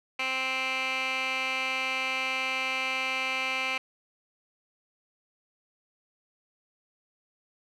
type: tone with band-pass filter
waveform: 15% pulse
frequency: 261.6 Hz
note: C4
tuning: in tune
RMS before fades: -30 dBFS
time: 0.19-3.78 s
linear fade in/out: 5 ms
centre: 2300 Hz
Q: 2.8
effects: none